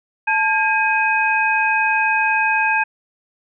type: tone cluster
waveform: sine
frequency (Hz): 877 / 1619 / 2516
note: A5 / G#6 / D#7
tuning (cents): -6 / -45 / +19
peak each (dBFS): -19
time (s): 0.27-2.84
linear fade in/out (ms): 10
effects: none